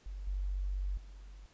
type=tone with level steps; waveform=sine; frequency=47.56 Hz; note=F#1; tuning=48 cents sharp; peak=-39 / -32 / -47 dBFS; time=0.06-1.46 s; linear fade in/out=0 ms; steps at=0.27 / 0.97 s; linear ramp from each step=5 ms; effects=pink hiss -65 dBFS RMS until 1.53 s + resampled to 16000 Hz